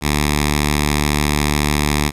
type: tone with notch filter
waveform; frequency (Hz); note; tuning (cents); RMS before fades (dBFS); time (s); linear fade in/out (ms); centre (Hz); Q
5% pulse; 74; D2; +14; -17; 0.01-2.12; 50; 560; 0.6
effects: resampled to 32000 Hz + 7-bit